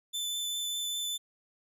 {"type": "tone with vibrato", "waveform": "sawtooth", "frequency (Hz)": 3520, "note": "A7", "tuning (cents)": 0, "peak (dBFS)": -29, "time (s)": [0.13, 1.18], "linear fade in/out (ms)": 20, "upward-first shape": "triangle", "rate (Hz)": 5, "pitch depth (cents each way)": 10, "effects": []}